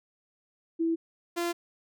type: tone pair in turn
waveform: sine / sawtooth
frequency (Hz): 329.6 / 344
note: E4 / F4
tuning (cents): 0 / -26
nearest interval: minor second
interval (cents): 74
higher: second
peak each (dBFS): -24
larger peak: neither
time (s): 0.79-0.96 / 1.36-1.53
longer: neither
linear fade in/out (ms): 20
effects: none